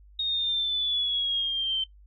sine exponential sweep, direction down, 3731 to 3095 Hz, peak -24 dBFS, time 0.19-1.84 s, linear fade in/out 5 ms, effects noise-tail reverb RT60 0.1 s tail -17 dB re dry + added 50 Hz sine -50 dBFS peak until 2.06 s

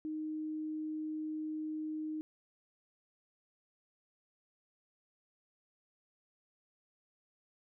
sine tone, 310 Hz, D#4, 6 cents flat, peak -36 dBFS, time 0.05-2.21 s, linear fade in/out 0 ms, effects none

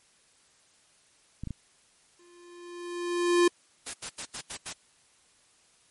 clicks, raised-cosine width 5 ms, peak -23 dBFS, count 3, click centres 1.436 / 1.473 / 1.507 s
square tone with exponential growth, 349.2 Hz, F4, in tune, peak -18 dBFS, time 2.19-3.48 s, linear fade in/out 5 ms, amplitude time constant 280 ms
white noise bursts, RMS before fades -36 dBFS, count 6, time 3.86-4.732 s, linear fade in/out 10 ms, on 77 ms, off 82 ms
effects white hiss -63 dBFS RMS until 5.9 s + MP3 48 kbps

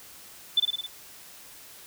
sine tone with echo, 3511 Hz, A7, 4 cents flat, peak -17 dBFS, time 0.57-0.6 s, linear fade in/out 5 ms, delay 53 ms, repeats 5, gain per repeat -3 dB, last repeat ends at 0.865 s, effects white hiss -48 dBFS RMS until 1.86 s

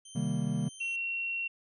5% pulse tone with tremolo, 3111 Hz, G7, 14 cents flat, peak -36 dBFS, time 0.05-0.96 s, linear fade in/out 5 ms, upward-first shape sine, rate 1.7 Hz, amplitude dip 40%
triangle chord, C minor seventh, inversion none, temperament equal, 130.81 / 155.56 / 196 / 233.1 Hz, C3 / Eb3 / G3 / Bb3, 0 / 0 / 0 / 0 cents, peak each -33 / -31 / -32 / -33 dBFS, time 0.15-0.69 s, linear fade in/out 10 ms
sine tone, 2731 Hz, F7, 39 cents flat, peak -31 dBFS, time 0.8-1.48 s, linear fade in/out 10 ms
effects resampled to 24000 Hz

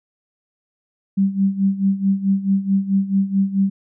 sine tone with tremolo, 195.2 Hz, G3, 7 cents flat, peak -12 dBFS, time 1.17-3.7 s, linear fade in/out 10 ms, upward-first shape sine, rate 4.6 Hz, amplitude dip 80%, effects none

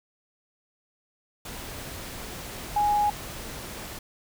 sine tone in noise, 830 Hz, G#5, 1 cent flat, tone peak -20 dBFS, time 2.76-3.1 s, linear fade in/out 5 ms, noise pink, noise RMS -38 dBFS, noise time 1.45-3.99 s, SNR +15 dB, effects none

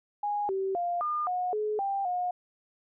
sine tone with pitch steps, 825 / 385.1 / 699 / 1211 / 725 / 425 / 790 / 719 Hz, G#5 / G4 / F5 / D#6 / F#5 / G#4 / G5 / F#5, -12 / -31 / +1 / -47 / -35 / +40 / +13 / -50 cents, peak -27 dBFS, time 0.23-2.31 s, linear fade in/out 5 ms, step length 260 ms, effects none

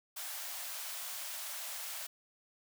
white high-pass noise, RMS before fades -42 dBFS, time 0.16-2.07 s, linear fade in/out 10 ms, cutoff 560 Hz, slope 96 dB/octave, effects none

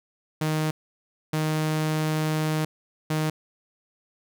sawtooth tone bursts at uneven times, 155.56 Hz, D#3, in tune, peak -19 dBFS, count 3, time 0.41-0.71 / 1.33-2.65 / 3.1-3.3 s, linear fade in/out 5 ms, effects none

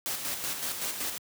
white noise with tremolo, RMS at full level -32 dBFS, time 0.06-1.18 s, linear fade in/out 0 ms, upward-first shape square, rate 5.3 Hz, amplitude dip 45%, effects high-pass 100 Hz 12 dB/octave

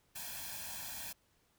white noise with comb filter, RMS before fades -44 dBFS, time 0.15-1.13 s, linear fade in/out 10 ms, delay 1.2 ms, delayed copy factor +0.85, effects pink hiss -73 dBFS RMS until 1.58 s

